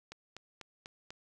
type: click train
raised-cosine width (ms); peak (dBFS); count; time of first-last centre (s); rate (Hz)
0.2; -28; 5; 0.12-1.105; 4.06
effects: none